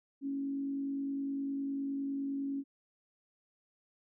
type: tone with frequency modulation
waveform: sine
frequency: 276.2 Hz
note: C#4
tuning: 6 cents flat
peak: -33 dBFS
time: 0.21-2.64 s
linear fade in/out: 50 ms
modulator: 49.8 Hz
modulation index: 0.27
effects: none